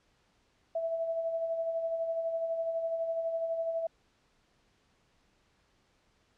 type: tone with tremolo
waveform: sine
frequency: 659.3 Hz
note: E5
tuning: in tune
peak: -28 dBFS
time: 0.75-3.87 s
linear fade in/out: 5 ms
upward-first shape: sine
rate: 12 Hz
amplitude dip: 45%
effects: pink hiss -70 dBFS RMS until 6.37 s + low-pass 6000 Hz 12 dB/octave